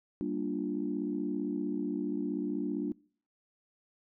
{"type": "chord", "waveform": "sine", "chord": "G minor seventh", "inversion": "none", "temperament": "equal", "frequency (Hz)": [196, 233.1, 293.7, 349.2], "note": ["G3", "Bb3", "D4", "F4"], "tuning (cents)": [0, 0, 0, 0], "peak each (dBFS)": [-38, -37, -33, -38], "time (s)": [0.21, 2.92], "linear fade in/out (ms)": 0, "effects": ["noise-tail reverb RT60 0.5 s tail -24 dB re dry", "tanh soft clip ceiling -20 dBFS"]}